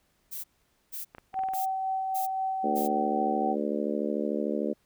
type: noise bursts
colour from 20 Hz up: violet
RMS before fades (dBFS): -37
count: 5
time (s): 0.31-2.88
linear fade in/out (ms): 20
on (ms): 130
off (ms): 480
type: clicks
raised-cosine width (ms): 0.5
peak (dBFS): -29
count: 7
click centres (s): 1.149 / 1.183 / 1.342 / 1.391 / 1.436 / 1.487 / 1.536
type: tone with tremolo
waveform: sine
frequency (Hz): 764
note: G5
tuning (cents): -45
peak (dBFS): -26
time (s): 1.33-3.56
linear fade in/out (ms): 50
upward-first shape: sine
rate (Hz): 3.8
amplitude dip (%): 25
type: harmonic tone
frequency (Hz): 73.42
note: D2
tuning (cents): 0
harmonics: 3 / 4 / 5 / 6 / 7 / 8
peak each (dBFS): -32 / -33 / -34 / -35 / -35 / -36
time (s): 2.63-4.74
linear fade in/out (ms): 20
effects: pink hiss -70 dBFS RMS until 4.85 s